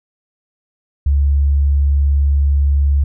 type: tone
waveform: sine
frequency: 70.6 Hz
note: C#2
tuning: 32 cents sharp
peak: -10 dBFS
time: 1.06-3.04 s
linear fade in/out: 5 ms
effects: none